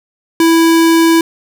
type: tone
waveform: square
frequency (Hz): 329.6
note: E4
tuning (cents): 0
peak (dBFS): -7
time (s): 0.4-1.21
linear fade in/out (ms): 2
effects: none